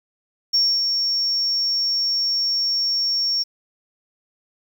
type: tone with ADSR envelope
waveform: sine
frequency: 5500 Hz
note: F8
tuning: 27 cents flat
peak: -13 dBFS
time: 0.53-3.44 s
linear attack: 17 ms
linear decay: 260 ms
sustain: -5 dB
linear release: 20 ms
effects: tanh soft clip ceiling -9 dBFS + 7-bit